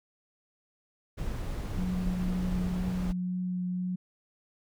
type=noise; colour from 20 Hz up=brown; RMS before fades=-34 dBFS; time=1.17-3.13 s; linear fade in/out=20 ms
type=tone with vibrato; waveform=sine; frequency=181.3 Hz; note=F#3; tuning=35 cents flat; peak=-29 dBFS; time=1.78-3.96 s; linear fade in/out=10 ms; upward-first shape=triangle; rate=2 Hz; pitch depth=10 cents each way
effects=none